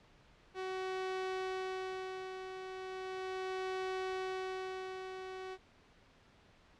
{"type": "tone with tremolo", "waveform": "sawtooth", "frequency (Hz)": 375.6, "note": "F#4", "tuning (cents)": 26, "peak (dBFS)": -32, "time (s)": [0.54, 5.58], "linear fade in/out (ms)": 50, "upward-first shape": "sine", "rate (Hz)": 0.37, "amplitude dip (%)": 55, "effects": ["pink hiss -64 dBFS RMS until 6.79 s", "low-pass 4000 Hz 12 dB/octave"]}